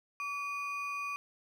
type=ring-modulated tone; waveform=triangle; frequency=1802 Hz; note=A6; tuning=41 cents sharp; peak=-30 dBFS; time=0.2-1.16 s; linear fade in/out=0 ms; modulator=660 Hz; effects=none